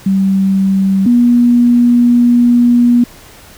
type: tone pair in turn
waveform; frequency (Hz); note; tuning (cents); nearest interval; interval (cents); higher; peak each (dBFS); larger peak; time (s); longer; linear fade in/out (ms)
sine; 193.2 / 241; G3 / B3; -25 / -42; major third; 383; second; -8 / -5; second; 0.06-1.06 / 1.06-3.04; second; 5
effects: pink hiss -38 dBFS RMS until 3.57 s